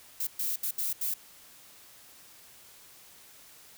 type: noise bursts at uneven times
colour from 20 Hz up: violet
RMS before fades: -31 dBFS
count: 5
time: 0.2-0.27 / 0.39-0.56 / 0.63-0.71 / 0.78-0.93 / 1.01-1.14 s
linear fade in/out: 5 ms
effects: white hiss -54 dBFS RMS until 3.77 s